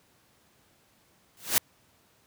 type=noise with exponential growth; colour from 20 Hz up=white; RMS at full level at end=-19 dBFS; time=1.37-1.58 s; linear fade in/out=0 ms; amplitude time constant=45 ms; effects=pink hiss -64 dBFS RMS until 2.26 s + high-pass 80 Hz 12 dB/octave